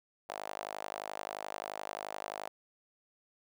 sawtooth tone with high-pass filter, 51.5 Hz, G#1, 14 cents flat, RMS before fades -42 dBFS, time 0.29-2.48 s, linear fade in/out 0 ms, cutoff 690 Hz, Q 3, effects none

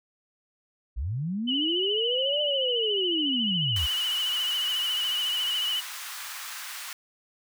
sine linear two-way sweep, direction up then down, 49 to 601 to 62.4 Hz, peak -27 dBFS, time 0.96-3.87 s, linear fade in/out 20 ms, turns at 2.41 s
sine tone with vibrato, 2960 Hz, F#7, in tune, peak -25 dBFS, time 1.47-5.81 s, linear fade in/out 20 ms, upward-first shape sine, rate 14 Hz, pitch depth 50 cents each way
pink high-pass noise, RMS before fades -38 dBFS, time 3.76-6.93 s, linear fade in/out 2 ms, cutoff 1100 Hz, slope 24 dB/octave
effects none

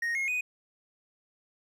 triangle tone with pitch steps, 1864.7 / 2154 / 2489 Hz, A#6 / C7 / D#7, 0 / +50 / 0 cents, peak -26 dBFS, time 0.02-0.41 s, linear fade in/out 5 ms, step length 130 ms, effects none

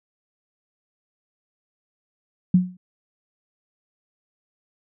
sine tone with exponential decay, 181.8 Hz, F#3, 30 cents flat, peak -9 dBFS, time 2.54-2.77 s, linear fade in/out 5 ms, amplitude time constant 50 ms, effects none

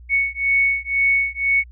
sine beating tone pair, 2217 / 2219 Hz, C#7 / C#7, 0 / +1 cents, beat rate 2 Hz, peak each -19 dBFS, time 0.09-1.64 s, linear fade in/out 50 ms, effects added 60 Hz sine -39 dBFS peak until 1.71 s

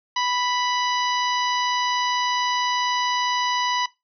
harmonic tone, 987.8 Hz, B5, in tune, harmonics 1 / 2 / 3 / 4 / 5 / 6, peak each -23 / -29 / -29 / -32 / -32 / -35 dBFS, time 0.16-3.86 s, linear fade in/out 5 ms, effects noise-tail reverb RT60 0.2 s tail -18 dB re dry

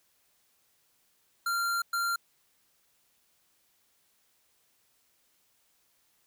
square tone bursts at uneven times, 1384 Hz, F6, 16 cents flat, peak -28 dBFS, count 2, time 1.46-1.82 / 1.93-2.16 s, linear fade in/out 5 ms, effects white hiss -70 dBFS RMS until 6.26 s

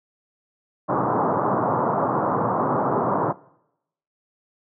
white band-pass noise, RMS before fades -22 dBFS, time 0.88-3.33 s, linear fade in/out 20 ms, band 110 to 1200 Hz, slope 48 dB/octave, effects noise-tail reverb RT60 0.8 s tail -21 dB re dry

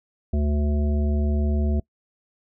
harmonic tone, 73.42 Hz, D2, in tune, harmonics 1 / 3 / 5 / 7 / 9, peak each -20 / -27 / -33 / -42 / -36 dBFS, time 0.33-1.8 s, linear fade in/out 5 ms, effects noise-tail reverb RT60 0.1 s tail -24 dB re dry

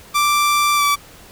sawtooth tone with pitch glide, 1174.7 to 1154.5 Hz, D6 to D6, 0 to -30 cents, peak -10 dBFS, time 0.14-0.96 s, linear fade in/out 20 ms, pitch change -30 cents, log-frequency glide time 0.76-0.83 s, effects pink hiss -43 dBFS RMS until 1.31 s

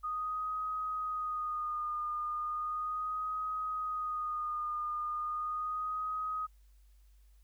sine tone with vibrato, 1237 Hz, D#6, 10 cents flat, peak -33 dBFS, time 0.03-6.47 s, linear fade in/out 20 ms, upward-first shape sine, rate 0.36 Hz, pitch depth 30 cents each way, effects added 50 Hz sine -58 dBFS peak until 7.43 s + white hiss -75 dBFS RMS until 7.43 s

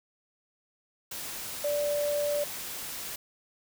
sine tone in noise, 584 Hz, D5, 10 cents flat, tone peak -26 dBFS, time 1.64-2.44 s, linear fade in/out 5 ms, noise white, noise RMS -38 dBFS, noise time 1.11-3.16 s, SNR +9 dB, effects none

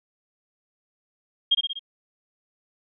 sine tone with echo, 3230 Hz, G#7, 49 cents flat, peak -15 dBFS, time 1.51-1.55 s, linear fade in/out 10 ms, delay 61 ms, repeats 4, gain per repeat -4 dB, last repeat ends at 1.794 s, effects none

